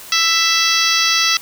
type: harmonic tone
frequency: 662 Hz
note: E5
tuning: 7 cents sharp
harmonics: 2 / 3 / 4 / 5 / 6 / 7 / 8 / 9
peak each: -21 / -21 / -21 / -21 / -21 / -21 / -21 / -21 dBFS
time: 0.12-1.37 s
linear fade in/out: 2 ms
effects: white hiss -36 dBFS RMS until 1.41 s